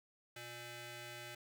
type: ring-modulated tone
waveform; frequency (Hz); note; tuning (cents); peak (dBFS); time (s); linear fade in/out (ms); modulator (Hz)
10% pulse; 478.5; A#4; +45; -36; 0.36-1.35; 5; 1080
effects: none